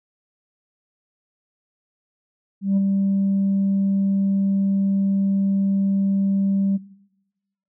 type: tone with ADSR envelope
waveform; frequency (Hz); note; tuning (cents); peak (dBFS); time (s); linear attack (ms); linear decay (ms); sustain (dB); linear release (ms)
sine; 196; G3; 0; -12; 2.61-6.78; 160; 20; -4; 24
effects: noise-tail reverb RT60 1.0 s tail -21 dB re dry + tanh soft clip ceiling -14 dBFS